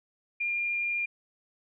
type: tone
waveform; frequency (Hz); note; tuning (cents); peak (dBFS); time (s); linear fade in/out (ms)
sine; 2404; D7; +40; -27; 0.4-1.06; 10
effects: none